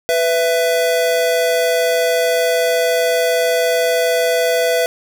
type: tone pair together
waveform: square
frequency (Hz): 497.4 / 664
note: B4 / E5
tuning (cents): +12 / +12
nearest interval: perfect fourth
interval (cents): 500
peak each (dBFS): -17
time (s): 0.09-4.86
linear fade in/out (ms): 0
effects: none